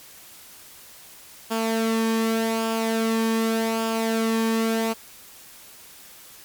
sawtooth tone with flanger, 224.8 Hz, A3, 37 cents sharp, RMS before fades -23 dBFS, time 1.5-4.94 s, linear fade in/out 20 ms, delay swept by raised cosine 0.49 to 1.44 ms, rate 0.85 Hz, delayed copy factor -0.5, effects white hiss -46 dBFS RMS until 6.44 s + MP3 96 kbps

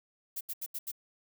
violet noise bursts, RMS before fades -37 dBFS, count 5, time 0.36-0.917 s, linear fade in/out 10 ms, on 49 ms, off 78 ms, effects none

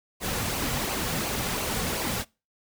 pink noise with flanger, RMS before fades -29 dBFS, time 0.2-2.25 s, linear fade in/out 50 ms, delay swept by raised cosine 0.55 to 3.25 ms, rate 2.8 Hz, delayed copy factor -0.5, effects noise-tail reverb RT60 0.3 s tail -25 dB re dry

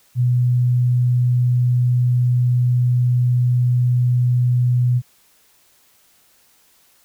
sine tone, 123.47 Hz, B2, in tune, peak -13 dBFS, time 0.15-5.02 s, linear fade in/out 50 ms, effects white hiss -56 dBFS RMS until 7.04 s

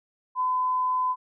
sine tone, 1013 Hz, B5, 44 cents sharp, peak -22 dBFS, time 0.35-1.16 s, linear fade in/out 50 ms, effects none

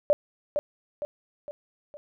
sine tone with echo, 587.3 Hz, D5, in tune, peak -16 dBFS, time 0.1-0.13 s, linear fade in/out 0 ms, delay 460 ms, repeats 4, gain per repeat -6 dB, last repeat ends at 1.97 s, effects none

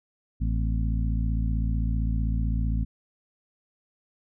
harmonic tone with a mistuned harmonic, 55.6 Hz, A1, 19 cents sharp, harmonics 1 / 2 / 3 / 4 / 5, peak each -24 / -30 / -34 / -36 / -38 dBFS, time 0.4-2.85 s, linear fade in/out 20 ms, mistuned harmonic 5, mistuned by -120 cents, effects none

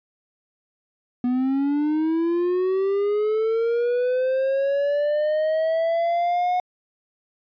triangle linear sweep, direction up, 243.9 to 728 Hz, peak -17 dBFS, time 1.24-6.6 s, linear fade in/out 2 ms, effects resampled to 11025 Hz

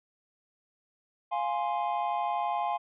triangle chord, F minor, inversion none, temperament equal, 698.5 / 830.6 / 1046.5 Hz, F5 / Ab5 / C6, 0 / 0 / 0 cents, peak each -30 / -29 / -32 dBFS, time 1.31-2.78 s, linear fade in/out 20 ms, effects resampled to 8000 Hz

